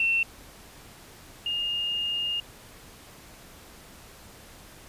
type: tone pair in turn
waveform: sine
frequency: 2700 / 2833 Hz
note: E7 / F7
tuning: +41 / +24 cents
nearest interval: minor second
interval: 83 cents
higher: second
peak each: -21 / -26 dBFS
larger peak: first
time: 0-0.23 / 1.46-2.4 s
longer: second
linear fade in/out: 2 ms
effects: pink hiss -49 dBFS RMS until 4.88 s + resampled to 32000 Hz

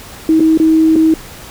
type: tone with dropouts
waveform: sine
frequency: 319.1 Hz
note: D#4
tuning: 44 cents sharp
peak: -6 dBFS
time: 0.29-1.14 s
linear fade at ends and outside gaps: 2 ms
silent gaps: 0.397-0.404 / 0.575-0.599 / 0.957-0.962 s
effects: pink hiss -33 dBFS RMS until 1.5 s

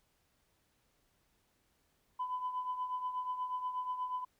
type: tone with tremolo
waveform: sine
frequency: 1004 Hz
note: B5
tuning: 28 cents sharp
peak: -31 dBFS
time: 2.19-4.25 s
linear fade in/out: 10 ms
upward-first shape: triangle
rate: 8.3 Hz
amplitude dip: 70%
effects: tanh soft clip ceiling -29 dBFS + pink hiss -75 dBFS RMS until 4.39 s

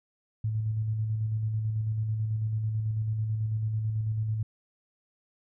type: tone with tremolo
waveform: sine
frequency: 109.2 Hz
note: A2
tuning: 13 cents flat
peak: -25 dBFS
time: 0.44-4.43 s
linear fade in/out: 5 ms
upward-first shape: square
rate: 9.1 Hz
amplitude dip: 30%
effects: none

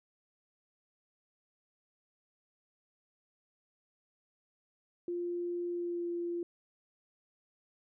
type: tone with pitch glide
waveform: sine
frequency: 349.2 to 345 Hz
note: F4 to F4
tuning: 0 to -21 cents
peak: -33 dBFS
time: 5.08-6.43 s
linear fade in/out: 2 ms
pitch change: -21 cents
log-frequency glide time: 5.69-6.09 s
effects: none

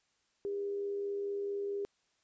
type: tone with amplitude modulation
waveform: sine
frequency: 402.4 Hz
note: G4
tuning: 45 cents sharp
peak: -32 dBFS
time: 0.45-1.85 s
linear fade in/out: 0 ms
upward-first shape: sine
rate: 84.5 Hz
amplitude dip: 30%
effects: white hiss -75 dBFS RMS until 2.23 s + resampled to 16000 Hz

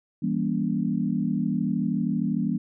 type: chord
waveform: sine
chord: E diminished seventh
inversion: none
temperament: just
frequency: 164.81 / 197.78 / 237.3 / 284.8 Hz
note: E3 / G3 / Bb3 / Db4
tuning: 0 / +16 / +31 / +47 cents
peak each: -29 / -27 / -27 / -31 dBFS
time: 0.22-2.58 s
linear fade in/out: 10 ms
effects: none

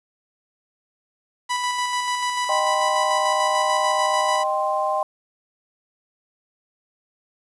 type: tone with tremolo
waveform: sawtooth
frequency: 987.8 Hz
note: B5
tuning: in tune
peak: -17 dBFS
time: 1.49-4.44 s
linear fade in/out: 20 ms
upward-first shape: square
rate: 6.8 Hz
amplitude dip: 30%
type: chord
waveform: sine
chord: C minor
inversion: first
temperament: equal with one note detuned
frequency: 617.6 / 784 / 1046.5 Hz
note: Eb5 / G5 / C6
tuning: -13 / 0 / 0 cents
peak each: -24 dBFS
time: 2.49-5.03 s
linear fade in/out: 2 ms
effects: resampled to 24000 Hz + 8-bit

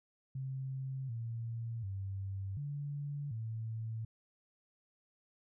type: tone with pitch steps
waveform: sine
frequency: 132.8 / 115.2 / 97.2 / 143.8 / 112 Hz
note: C3 / A#2 / G2 / D3 / A2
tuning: +26 / -20 / -14 / -36 / +31 cents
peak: -37 dBFS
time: 0.35-4.05 s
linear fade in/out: 5 ms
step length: 740 ms
effects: none

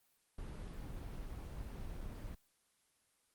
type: noise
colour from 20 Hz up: brown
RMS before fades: -45 dBFS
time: 0.38-2.35 s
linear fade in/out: 5 ms
effects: white hiss -75 dBFS RMS until 3.34 s + Opus 24 kbps

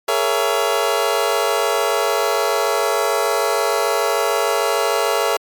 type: chord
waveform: 25% pulse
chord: A# half-diminished seventh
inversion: third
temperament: just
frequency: 419.5 / 466.2 / 559.4 / 671.3 Hz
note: G#4 / A#4 / C#5 / E5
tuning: +17 / 0 / +16 / +31 cents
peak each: -18 dBFS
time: 0.08-5.37 s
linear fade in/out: 5 ms
effects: MP3 96 kbps

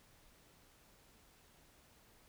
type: silence
effects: pink hiss -66 dBFS RMS until 2.28 s

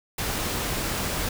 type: noise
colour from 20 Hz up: pink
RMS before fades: -28 dBFS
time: 0.18-1.29 s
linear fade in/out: 5 ms
effects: none

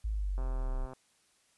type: linear sweep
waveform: sine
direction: down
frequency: 55 to 32.7 Hz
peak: -30 dBFS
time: 0.04-0.86 s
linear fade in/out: 10 ms
type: click train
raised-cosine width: 1 ms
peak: -33 dBFS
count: 73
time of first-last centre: 0.38-0.934 s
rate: 130 Hz
effects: white hiss -69 dBFS RMS until 1.57 s + resampled to 24000 Hz

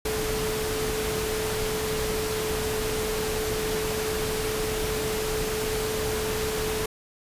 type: tone in noise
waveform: sine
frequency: 433.6 Hz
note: A4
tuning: 25 cents flat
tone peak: -28 dBFS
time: 0.05-6.86 s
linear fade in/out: 5 ms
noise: pink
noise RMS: -30 dBFS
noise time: 0.05-6.86 s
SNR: -1 dB
effects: resampled to 32000 Hz

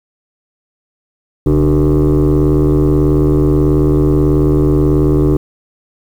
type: tone with frequency modulation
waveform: sine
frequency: 220 Hz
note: A3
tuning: in tune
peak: -5 dBFS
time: 1.46-5.37 s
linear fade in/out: 5 ms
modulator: 78.4 Hz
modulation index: 2.4
effects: tanh soft clip ceiling -7 dBFS + 7-bit

